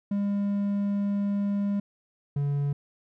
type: tone pair in turn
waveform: triangle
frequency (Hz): 201.7 / 142.62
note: G3 / C#3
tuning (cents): +50 / +50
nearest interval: tritone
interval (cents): 600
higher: first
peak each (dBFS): -22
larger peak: neither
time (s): 0.11-1.8 / 2.36-2.73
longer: first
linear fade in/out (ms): 5
effects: none